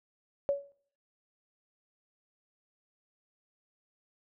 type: tone with exponential decay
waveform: sine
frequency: 563 Hz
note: C#5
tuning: 27 cents sharp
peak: -22 dBFS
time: 0.49-0.72 s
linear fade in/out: 0 ms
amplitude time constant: 49 ms
effects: noise-tail reverb RT60 0.6 s tail -23 dB re dry